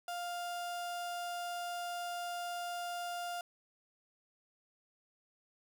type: tone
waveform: 35% pulse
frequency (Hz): 701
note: F5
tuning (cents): +6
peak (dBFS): -36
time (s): 0.08-3.41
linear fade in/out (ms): 2
effects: none